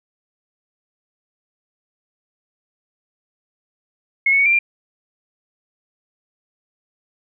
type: tone with pitch steps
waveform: sine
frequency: 2171 / 2210 / 2233 / 2362 / 2385 Hz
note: C#7 / C#7 / C#7 / D7 / D7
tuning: -37 / -6 / +12 / +9 / +26 cents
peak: -12 dBFS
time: 4.26-4.59 s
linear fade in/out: 5 ms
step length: 66 ms
effects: none